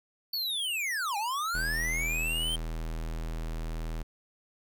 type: linear two-way sweep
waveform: square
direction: down then up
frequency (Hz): 4538 to 791 to 3174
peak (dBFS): -30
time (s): 0.33-2.56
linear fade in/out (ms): 5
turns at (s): 1.17
type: tone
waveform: square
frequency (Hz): 40.39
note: E1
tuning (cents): -35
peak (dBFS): -33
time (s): 1.54-4.03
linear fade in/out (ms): 10
effects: none